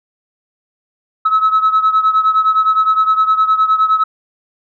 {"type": "beating tone pair", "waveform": "sine", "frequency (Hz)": [1289, 1298.7], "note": ["E6", "E6"], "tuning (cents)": [-39, -26], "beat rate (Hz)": 9.7, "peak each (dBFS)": [-10, -14], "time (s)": [1.25, 4.04], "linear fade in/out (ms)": 10, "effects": ["tanh soft clip ceiling -5 dBFS"]}